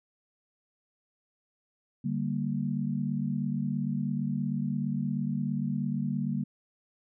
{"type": "chord", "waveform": "sine", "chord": "G minor", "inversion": "second", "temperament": "equal", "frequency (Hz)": [146.83, 196, 233.1], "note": ["D3", "G3", "Bb3"], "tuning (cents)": [0, 0, 0], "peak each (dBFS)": -32, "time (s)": [2.04, 6.44], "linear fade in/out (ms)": 10, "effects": []}